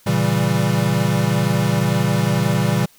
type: chord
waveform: square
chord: A# diminished seventh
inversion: none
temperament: equal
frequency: 116.54 / 138.59 / 164.81 / 196 Hz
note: A#2 / C#3 / E3 / G3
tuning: 0 / 0 / 0 / 0 cents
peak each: -22 dBFS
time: 0.06-2.86 s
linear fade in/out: 10 ms
effects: white hiss -52 dBFS RMS until 2.98 s